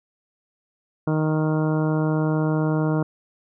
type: harmonic tone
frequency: 155.56 Hz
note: D#3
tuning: in tune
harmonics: 1 / 2 / 3 / 4 / 5 / 6 / 7 / 8 / 9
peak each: -21 / -24 / -29 / -31 / -37 / -36 / -37 / -42 / -37 dBFS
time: 1.07-3.03 s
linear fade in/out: 5 ms
effects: none